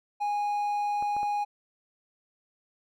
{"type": "tone", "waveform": "triangle", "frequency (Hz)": 825, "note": "G#5", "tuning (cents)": -12, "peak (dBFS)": -24, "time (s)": [0.2, 1.45], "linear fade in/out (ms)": 20}
{"type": "clicks", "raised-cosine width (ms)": 1, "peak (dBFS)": -28, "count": 3, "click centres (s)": [1.025, 1.166, 1.231]}
{"effects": []}